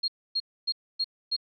sine tone bursts, 4273 Hz, C8, 36 cents sharp, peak -24 dBFS, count 5, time 0.03-1.365 s, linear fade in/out 10 ms, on 51 ms, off 270 ms, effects none

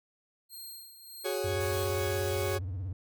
10% pulse tone with tremolo, 4207 Hz, C8, 9 cents sharp, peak -35 dBFS, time 0.49-1.89 s, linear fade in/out 50 ms, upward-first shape sine, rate 1.6 Hz, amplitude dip 65%
40% pulse chord, F# suspended second, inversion none, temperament equal, 370 / 415.3 / 554.4 Hz, F#4 / G#4 / C#5, 0 / 0 / 0 cents, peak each -34 dBFS, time 1.24-2.59 s, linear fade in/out 20 ms
triangle tone with vibrato, 92.5 Hz, F#2, in tune, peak -31 dBFS, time 1.44-2.93 s, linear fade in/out 5 ms, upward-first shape sine, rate 17 Hz, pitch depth 160 cents each way
white noise, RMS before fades -44 dBFS, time 1.6-2.56 s, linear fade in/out 10 ms
effects none

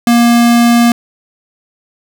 square tone, 236.5 Hz, A#3, 25 cents sharp, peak -6 dBFS, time 0.07-0.92 s, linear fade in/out 2 ms, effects none

